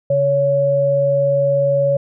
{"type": "tone pair together", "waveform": "sine", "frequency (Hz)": [140, 560.4], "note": ["C#3", "C#5"], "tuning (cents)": [18, 19], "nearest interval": "2 octaves", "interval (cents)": 2401, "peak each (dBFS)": [-21, -13], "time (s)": [0.1, 1.97], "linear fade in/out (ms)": 5, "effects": []}